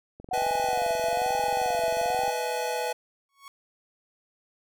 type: click train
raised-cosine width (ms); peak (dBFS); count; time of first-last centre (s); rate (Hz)
2; -30; 48; 0.2-2.28; 22.6
type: tone with vibrato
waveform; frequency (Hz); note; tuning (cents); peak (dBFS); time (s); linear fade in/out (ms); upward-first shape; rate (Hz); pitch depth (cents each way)
sine; 734; F#5; -14; -26; 0.31-2.31; 5; sine; 1.1; 180
type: chord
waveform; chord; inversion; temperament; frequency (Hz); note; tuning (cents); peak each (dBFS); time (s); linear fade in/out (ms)
square; E major seventh; second; equal with one note detuned; 493.9 / 622.3 / 659.3 / 848.1; B4 / D#5 / E5 / G#5; 0 / 0 / 0 / +36; -32 / -37 / -36 / -32; 0.33-2.93; 10
type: tone with exponential growth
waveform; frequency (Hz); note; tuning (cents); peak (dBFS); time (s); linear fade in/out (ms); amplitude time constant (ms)
sawtooth; 1108.7; C#6; 0; -36; 3.29-3.48; 1; 41
effects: none